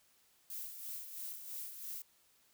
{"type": "noise with tremolo", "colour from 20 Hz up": "violet", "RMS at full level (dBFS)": -43, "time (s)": [0.5, 2.02], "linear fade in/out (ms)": 2, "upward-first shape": "sine", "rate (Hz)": 3, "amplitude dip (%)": 55, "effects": ["white hiss -70 dBFS RMS until 2.53 s"]}